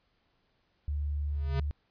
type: tone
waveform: sine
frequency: 73 Hz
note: D2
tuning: 10 cents flat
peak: -29 dBFS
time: 0.88-1.71 s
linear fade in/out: 0 ms
type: tone with exponential growth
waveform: square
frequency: 136.4 Hz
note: C#3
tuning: 28 cents flat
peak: -28 dBFS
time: 1.27-1.6 s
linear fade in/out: 5 ms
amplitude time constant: 70 ms
effects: pink hiss -73 dBFS RMS until 1.9 s + resampled to 11025 Hz